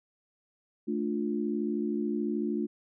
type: chord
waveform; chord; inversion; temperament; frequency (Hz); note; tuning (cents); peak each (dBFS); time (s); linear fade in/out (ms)
sine; D minor; second; just; 220.2 / 293.7 / 352.4; A3 / D4 / F4; +2 / 0 / +16; -31 / -33 / -33; 0.87-2.67; 20
effects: none